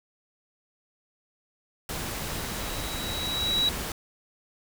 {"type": "noise", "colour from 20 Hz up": "pink", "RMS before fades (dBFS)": -33, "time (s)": [1.89, 3.92], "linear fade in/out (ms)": 2}
{"type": "tone with exponential growth", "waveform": "sine", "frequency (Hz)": 3888, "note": "B7", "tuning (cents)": -28, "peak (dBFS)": -20, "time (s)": [2.03, 3.69], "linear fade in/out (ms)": 2, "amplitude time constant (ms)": 360}
{"effects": []}